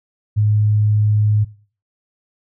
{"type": "tone", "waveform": "sine", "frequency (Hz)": 105.7, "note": "G#2", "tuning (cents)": 31, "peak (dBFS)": -12, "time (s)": [0.36, 1.45], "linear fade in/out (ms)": 20, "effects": ["noise-tail reverb RT60 0.4 s tail -18 dB re dry"]}